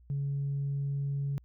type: tone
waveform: sine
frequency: 140.1 Hz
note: C#3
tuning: 19 cents sharp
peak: -28 dBFS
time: 0.1-1.38 s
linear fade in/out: 0 ms
effects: tanh soft clip ceiling -26 dBFS + added 60 Hz sine -55 dBFS peak until 1.44 s